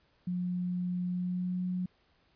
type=tone with pitch glide; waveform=sine; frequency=179.2 to 181.7 Hz; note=F3 to F#3; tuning=+45 to -31 cents; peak=-30 dBFS; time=0.27-1.86 s; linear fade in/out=5 ms; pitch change=+24 cents; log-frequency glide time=1.07-1.64 s; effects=pink hiss -69 dBFS RMS until 2.35 s + resampled to 11025 Hz